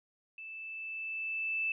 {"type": "tone with level ramp", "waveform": "sine", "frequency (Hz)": 2637, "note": "E7", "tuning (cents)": 0, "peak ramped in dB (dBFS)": [-43, -29], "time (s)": [0.38, 1.72], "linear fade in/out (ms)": 2, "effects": []}